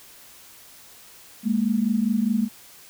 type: tone pair together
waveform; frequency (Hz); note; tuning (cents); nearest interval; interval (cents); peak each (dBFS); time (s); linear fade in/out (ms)
sine; 206.9 / 231.8; G#3 / A#3; -6 / -10; major second; 196; -22; 1.43-2.49; 50
effects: white hiss -48 dBFS RMS until 2.89 s